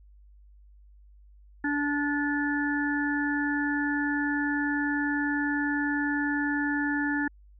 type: harmonic tone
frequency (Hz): 290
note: D4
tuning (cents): -22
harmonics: 1 / 3 / 5 / 6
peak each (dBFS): -27 / -36 / -35 / -30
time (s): 1.64-7.28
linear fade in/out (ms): 5
effects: added 50 Hz sine -51 dBFS peak until 7.59 s